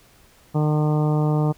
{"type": "harmonic tone", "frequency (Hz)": 151.5, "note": "D#3", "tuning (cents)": -46, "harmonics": [1, 2, 3, 4, 5, 6, 7, 8], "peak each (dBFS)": [-18, -26, -28, -32, -32, -35, -38, -38], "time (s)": [0.54, 1.53], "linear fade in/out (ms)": 20, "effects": ["pink hiss -54 dBFS RMS until 1.57 s"]}